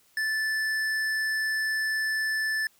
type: tone with tanh clipping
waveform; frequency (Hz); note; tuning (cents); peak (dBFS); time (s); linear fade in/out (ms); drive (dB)
sine; 1752; A6; -8; -27; 0.17-2.67; 2; 13
effects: white hiss -63 dBFS RMS until 2.79 s